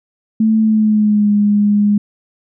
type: tone with pitch glide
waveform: sine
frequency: 219.8 to 206.3 Hz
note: A3 to G#3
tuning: -2 to -11 cents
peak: -9 dBFS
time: 0.4-1.98 s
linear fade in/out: 5 ms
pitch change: -109 cents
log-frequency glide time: 0.6-1.31 s
effects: none